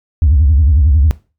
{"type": "tone with vibrato", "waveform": "sine", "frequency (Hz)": 73.42, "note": "D2", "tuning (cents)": 0, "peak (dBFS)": -5, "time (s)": [0.22, 1.11], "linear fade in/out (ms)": 0, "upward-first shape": "triangle", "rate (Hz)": 11, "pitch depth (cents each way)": 270, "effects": ["noise-tail reverb RT60 0.3 s tail -19 dB re dry", "tanh soft clip ceiling -3 dBFS"]}